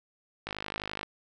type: click train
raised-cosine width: 0.3 ms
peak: -18 dBFS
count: 30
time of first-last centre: 0.47-1.031 s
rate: 51.7 Hz
effects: none